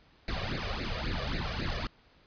pink noise with flanger, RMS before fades -33 dBFS, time 0.28-1.87 s, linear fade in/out 2 ms, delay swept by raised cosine 0.45 to 1.75 ms, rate 3.7 Hz, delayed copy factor +0.85, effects pink hiss -62 dBFS RMS until 2.26 s + resampled to 11025 Hz

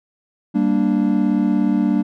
triangle chord, G minor, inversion none, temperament equal, 196 / 233.1 / 293.7 Hz, G3 / Bb3 / D4, 0 / 0 / 0 cents, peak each -17 dBFS, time 0.54-2.03 s, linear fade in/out 20 ms, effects none

